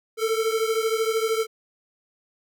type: beating tone pair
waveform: square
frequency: 441.5 / 454.5 Hz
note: A4 / A#4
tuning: +6 / -44 cents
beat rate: 13 Hz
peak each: -24 / -27 dBFS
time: 0.17-1.47 s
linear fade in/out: 50 ms
effects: none